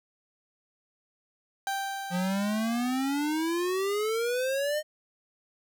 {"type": "tone with exponential decay", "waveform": "30% pulse", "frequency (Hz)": 784, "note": "G5", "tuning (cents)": 0, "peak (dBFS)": -25, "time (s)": [1.67, 3.93], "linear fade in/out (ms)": 1, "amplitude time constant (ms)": 490}
{"type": "exponential sweep", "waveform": "square", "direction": "up", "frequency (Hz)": [174.61, 618], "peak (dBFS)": -27, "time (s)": [2.1, 4.83], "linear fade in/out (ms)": 50}
{"effects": []}